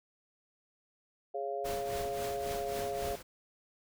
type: chord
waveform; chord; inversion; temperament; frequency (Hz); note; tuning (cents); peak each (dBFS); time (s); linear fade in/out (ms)
sine; Db major; second; equal with one note detuned; 415.3 / 554.4 / 692.8; Ab4 / Db5 / F5; 0 / 0 / -14; -38 / -39 / -37; 1.34-3.16; 10
type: noise with tremolo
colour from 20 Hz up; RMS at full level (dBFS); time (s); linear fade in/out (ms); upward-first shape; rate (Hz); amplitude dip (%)
pink; -40; 1.64-3.23; 20; triangle; 3.7; 70
effects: none